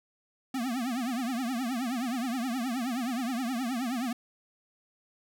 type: tone with vibrato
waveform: square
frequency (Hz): 246.9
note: B3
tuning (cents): 0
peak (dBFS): -30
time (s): 0.54-4.13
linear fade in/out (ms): 5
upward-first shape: triangle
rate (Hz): 9.5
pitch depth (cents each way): 190
effects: none